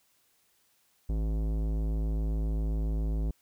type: tone with tanh clipping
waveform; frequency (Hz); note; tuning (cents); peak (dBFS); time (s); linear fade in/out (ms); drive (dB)
sine; 53.7; A1; -41; -29; 1.09-3.31; 5; 17
effects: white hiss -69 dBFS RMS until 3.41 s